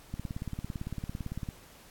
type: click train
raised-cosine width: 5 ms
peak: -23 dBFS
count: 25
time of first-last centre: 0.14-1.488 s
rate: 17.8 Hz
effects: pink hiss -55 dBFS RMS until 1.9 s + AAC 64 kbps